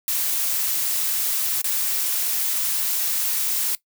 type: noise with dropouts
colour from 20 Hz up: blue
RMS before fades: -23 dBFS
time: 0.08-3.75 s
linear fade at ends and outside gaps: 1 ms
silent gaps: 1.616-1.643 s
effects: noise-tail reverb RT60 0.1 s tail -18 dB re dry